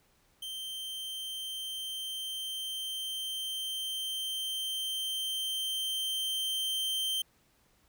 45% pulse tone with level ramp, 3130 Hz, G7, 3 cents flat, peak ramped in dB -37 to -29 dBFS, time 0.42-7.22 s, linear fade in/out 5 ms, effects pink hiss -68 dBFS RMS until 7.88 s

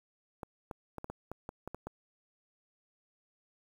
clicks, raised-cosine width 1 ms, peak -26 dBFS, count 10, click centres 0.432 / 0.712 / 0.983 / 1.044 / 1.1 / 1.316 / 1.491 / 1.676 / 1.746 / 1.87 s, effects 9-bit

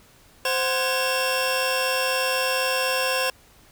25% pulse tone cluster, 520 / 738 / 1664 / 2717 Hz, C5 / F#5 / G#6 / F7, -11 / -5 / +3 / -48 cents, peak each -21 / -28 / -26 / -22 dBFS, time 0.45-3.3 s, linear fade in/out 2 ms, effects pink hiss -54 dBFS RMS until 3.71 s

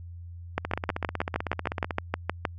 two click trains, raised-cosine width 0.5 ms, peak -14 / -10 dBFS, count 21 / 13, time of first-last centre 0.65-1.908 / 0.58-2.452 s, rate 15.9 / 6.41 Hz, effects added 86 Hz sine -39 dBFS peak until 2.58 s

